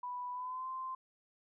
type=tone with pitch glide; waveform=sine; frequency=987.8 to 1041.1 Hz; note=B5 to C6; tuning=0 to -9 cents; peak=-38 dBFS; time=0.03-0.95 s; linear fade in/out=5 ms; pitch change=+91 cents; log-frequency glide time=0.32-0.68 s; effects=none